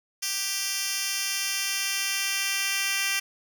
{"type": "tone with high-pass filter sweep", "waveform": "10% pulse", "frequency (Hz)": 392.4, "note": "G4", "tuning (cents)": 2, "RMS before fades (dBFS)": -28, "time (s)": [0.22, 3.2], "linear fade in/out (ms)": 10, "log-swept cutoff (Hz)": [4300, 2700], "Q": 1.3, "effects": []}